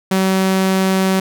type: tone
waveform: sawtooth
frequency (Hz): 189.9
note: F#3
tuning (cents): +45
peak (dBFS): -9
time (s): 0.11-1.2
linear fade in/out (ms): 5
effects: none